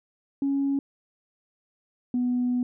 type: tone pair in turn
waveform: sine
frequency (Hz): 277.2 / 247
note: C#4 / B3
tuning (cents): 0 / 0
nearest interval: major second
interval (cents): 200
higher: first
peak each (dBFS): -21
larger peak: neither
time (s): 0.42-0.79 / 2.14-2.63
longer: second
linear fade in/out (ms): 2
effects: tanh soft clip ceiling -18 dBFS